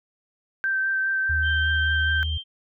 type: tone with vibrato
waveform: sine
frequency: 1559 Hz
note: G6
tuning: 10 cents flat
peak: -21 dBFS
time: 0.64-2.23 s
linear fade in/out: 0 ms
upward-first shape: sine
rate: 4.9 Hz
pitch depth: 14 cents each way
type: tone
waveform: sine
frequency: 77.78 Hz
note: D#2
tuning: in tune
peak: -24 dBFS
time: 1.29-2.38 s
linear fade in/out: 10 ms
type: tone with pitch glide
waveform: sine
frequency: 3136 to 3156 Hz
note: G7 to G7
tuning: 0 to +11 cents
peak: -30 dBFS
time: 1.42-2.44 s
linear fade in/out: 50 ms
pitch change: +11 cents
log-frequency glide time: 1.54-1.72 s
effects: none